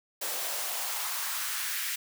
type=noise with high-pass filter sweep; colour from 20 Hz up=white; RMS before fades=-33 dBFS; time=0.21-1.96 s; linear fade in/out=10 ms; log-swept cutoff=460 to 1900 Hz; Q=1.9; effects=none